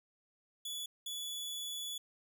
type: tone bursts at uneven times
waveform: sawtooth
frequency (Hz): 3424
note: A7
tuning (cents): -48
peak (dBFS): -36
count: 2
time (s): 0.65-0.86 / 1.06-1.98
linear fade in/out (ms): 5
effects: none